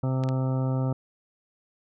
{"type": "harmonic tone", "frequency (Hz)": 130.81, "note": "C3", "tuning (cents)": 0, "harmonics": [1, 2, 3, 4, 5, 6, 7, 9, 10], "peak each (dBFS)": [-24, -31, -40, -36, -40, -44, -43, -47, -45], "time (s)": [0.03, 0.93], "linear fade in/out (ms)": 5}
{"type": "clicks", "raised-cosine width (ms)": 0.2, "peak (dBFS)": -21, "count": 2, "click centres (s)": [0.237, 0.289]}
{"effects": []}